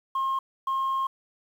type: tone bursts at uneven times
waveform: sine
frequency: 1070 Hz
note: C6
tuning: 38 cents sharp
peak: -22 dBFS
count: 2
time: 0.15-0.39 / 0.67-1.07 s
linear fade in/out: 5 ms
effects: tanh soft clip ceiling -22 dBFS + 9-bit